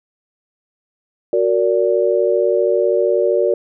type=chord; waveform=sine; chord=Gb augmented; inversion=none; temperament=just; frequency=370 / 462.5 / 578.1 Hz; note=Gb4 / Bb4 / D5; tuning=0 / -14 / -27 cents; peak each=-17 dBFS; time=1.33-3.54 s; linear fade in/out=2 ms; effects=none